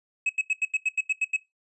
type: tone bursts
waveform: triangle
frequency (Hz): 2565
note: E7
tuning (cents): -48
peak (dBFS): -20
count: 10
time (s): 0.26-1.365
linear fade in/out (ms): 5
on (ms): 34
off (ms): 85
effects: noise-tail reverb RT60 0.2 s tail -20 dB re dry + resampled to 24000 Hz